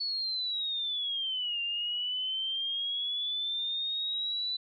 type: linear two-way sweep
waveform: sine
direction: down then up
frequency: 4435 to 2780 to 3993 Hz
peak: -30 dBFS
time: 0-4.57 s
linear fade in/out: 10 ms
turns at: 1.61 s
effects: none